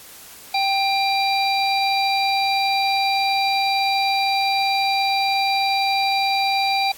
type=harmonic tone with a mistuned harmonic; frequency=784 Hz; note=G5; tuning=in tune; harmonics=1 / 3 / 5 / 6; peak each=-19 / -24 / -26 / -27 dBFS; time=0.54-6.92 s; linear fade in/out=5 ms; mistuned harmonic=3; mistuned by=+26 cents; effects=white hiss -42 dBFS RMS until 6.97 s + AAC 64 kbps